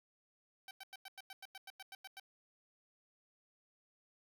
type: tone bursts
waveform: 10% pulse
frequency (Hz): 770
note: G5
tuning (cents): -31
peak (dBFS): -40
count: 13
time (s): 0.68-2.198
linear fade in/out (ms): 2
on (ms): 30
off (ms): 94
effects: none